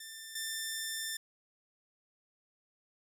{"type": "tone pair in turn", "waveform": "10% pulse", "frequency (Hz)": [1784, 1784], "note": ["A6", "A6"], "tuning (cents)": [23, 23], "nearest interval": "unison", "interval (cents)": 0, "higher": "neither", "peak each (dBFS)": [-36, -27], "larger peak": "second", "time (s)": [[0, 0.35], [0.35, 1.17]], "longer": "second", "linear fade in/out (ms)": 5, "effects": []}